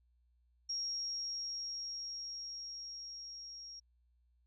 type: tone with level ramp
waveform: sine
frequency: 5588 Hz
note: F8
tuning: in tune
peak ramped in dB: -35 to -47 dBFS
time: 0.69-3.8 s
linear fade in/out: 10 ms
effects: added 60 Hz sine -69 dBFS peak until 4.46 s